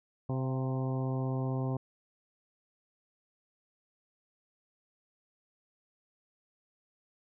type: harmonic tone with a mistuned harmonic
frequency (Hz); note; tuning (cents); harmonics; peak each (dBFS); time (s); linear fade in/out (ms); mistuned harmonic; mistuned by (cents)
130.81; C3; 0; 1 / 2 / 3 / 4 / 5 / 6 / 7 / 8; -31 / -37 / -41 / -43 / -45 / -47 / -48 / -49; 0.29-1.77; 5; 5; +41
effects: none